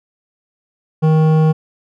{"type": "tone with hard clipping", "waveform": "sine", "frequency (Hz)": 157.1, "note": "D#3", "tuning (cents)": 17, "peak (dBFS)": -11, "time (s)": [1.02, 1.53], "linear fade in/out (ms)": 20, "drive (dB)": 12, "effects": []}